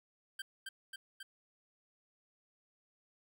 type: tone with echo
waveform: 25% pulse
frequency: 1568 Hz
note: G6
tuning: in tune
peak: -36 dBFS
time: 0.39-0.42 s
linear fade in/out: 5 ms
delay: 270 ms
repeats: 3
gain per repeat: -2 dB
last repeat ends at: 1.23 s
effects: none